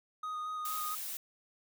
triangle tone with vibrato, 1243 Hz, D#6, 2 cents flat, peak -34 dBFS, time 0.23-0.95 s, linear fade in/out 5 ms, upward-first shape square, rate 4.4 Hz, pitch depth 11 cents each way
blue noise, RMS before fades -40 dBFS, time 0.65-1.17 s, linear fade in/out 2 ms
effects none

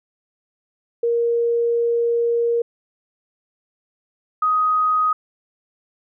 sine tone pair in turn, 469.2 / 1252.6 Hz, A#4 / D#6, +11 / +11 cents, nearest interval octave + perfect fourth, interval 1700 cents, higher second, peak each -16 / -15 dBFS, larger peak second, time 1.03-2.62 / 4.42-5.13 s, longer first, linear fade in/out 5 ms, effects none

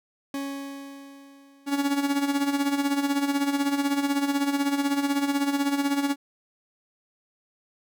40% pulse tone with exponential decay, 277.2 Hz, C#4, in tune, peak -27 dBFS, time 0.34-2.32 s, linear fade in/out 2 ms, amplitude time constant 430 ms
45% pulse tone with tremolo, 281.3 Hz, C#4, 26 cents sharp, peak -20 dBFS, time 1.66-6.16 s, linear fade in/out 50 ms, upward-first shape sine, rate 16 Hz, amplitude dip 65%
effects none

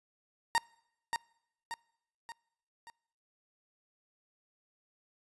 30% pulse tone with echo, 929 Hz, A#5, 6 cents flat, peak -22 dBFS, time 0.55-0.58 s, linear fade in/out 0 ms, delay 580 ms, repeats 4, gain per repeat -6 dB, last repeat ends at 2.9 s, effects noise-tail reverb RT60 0.8 s tail -26 dB re dry + resampled to 24000 Hz

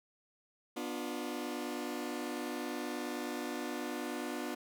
sawtooth chord, B diminished, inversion none, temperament just, 246.9 / 296.3 / 355.6 Hz, B3 / D4 / F4, 0 / +15 / +31 cents, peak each -37 / -37 / -38 dBFS, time 0.76-4.55 s, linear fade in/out 10 ms, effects none

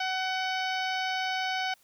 harmonic tone, 751 Hz, F#5, 26 cents sharp, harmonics 1 / 2 / 3 / 4 / 5 / 6 / 7 / 8, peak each -31 / -34 / -36 / -37 / -42 / -43 / -43 / -49 dBFS, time 0-1.74 s, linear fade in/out 5 ms, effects white hiss -64 dBFS RMS until 1.83 s

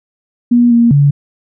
sine tone with pitch steps, 240.4 / 234.8 / 142.7 Hz, B3 / A#3 / D3, -46 / +13 / -49 cents, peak -5 dBFS, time 0.51-1.11 s, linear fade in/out 10 ms, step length 200 ms, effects none

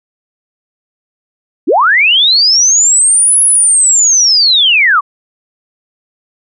sine linear two-way sweep, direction up then down, 227.8 to 10580 to 1069 Hz, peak -5 dBFS, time 1.67-5.01 s, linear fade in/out 20 ms, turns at 3.42 s, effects none

